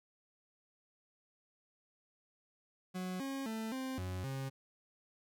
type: tone with pitch steps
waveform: 40% pulse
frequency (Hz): 183.9 / 271.5 / 221.7 / 261.8 / 92 / 134.6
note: F#3 / C#4 / A3 / C4 / F#2 / C3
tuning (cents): -10 / -36 / +13 / +1 / -9 / +49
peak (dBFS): -37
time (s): 2.94-4.5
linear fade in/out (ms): 20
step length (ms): 260
effects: none